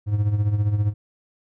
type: tone with tremolo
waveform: triangle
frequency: 103.83 Hz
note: G#2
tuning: in tune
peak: -13 dBFS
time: 0.06-0.94 s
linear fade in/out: 50 ms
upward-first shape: triangle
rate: 15 Hz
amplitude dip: 70%
effects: none